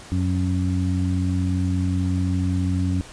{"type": "harmonic tone", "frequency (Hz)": 91.7, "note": "F#2", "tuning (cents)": -15, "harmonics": [1, 2, 3], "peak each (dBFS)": [-21, -26, -26], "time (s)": [0.12, 3.01], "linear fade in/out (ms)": 0, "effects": ["pink hiss -42 dBFS RMS until 3.12 s", "resampled to 22050 Hz"]}